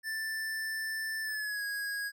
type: tone with pitch glide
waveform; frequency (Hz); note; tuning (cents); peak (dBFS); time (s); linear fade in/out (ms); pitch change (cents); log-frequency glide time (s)
square; 1768 to 1649.6; A6 to G#6; +8 to -12; -34; 0.03-2.12; 50; -120; 1.22-1.64
effects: none